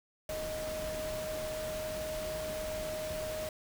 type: tone in noise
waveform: sine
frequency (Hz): 622.3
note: D#5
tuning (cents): 0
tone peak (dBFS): -36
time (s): 0.29-3.49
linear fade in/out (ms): 2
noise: pink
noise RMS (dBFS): -42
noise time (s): 0.29-3.49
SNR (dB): +3
effects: none